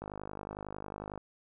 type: click train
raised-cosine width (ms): 1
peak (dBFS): -26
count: 60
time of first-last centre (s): 0.02-1.177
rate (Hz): 51
effects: none